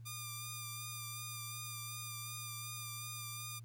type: tone with vibrato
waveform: 5% pulse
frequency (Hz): 1200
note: D6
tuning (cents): +37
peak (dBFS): -32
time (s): 0.05-3.6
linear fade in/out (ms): 20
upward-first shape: triangle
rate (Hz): 2.7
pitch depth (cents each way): 27
effects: added 116 Hz sine -49 dBFS peak until 3.64 s + pink hiss -75 dBFS RMS until 3.64 s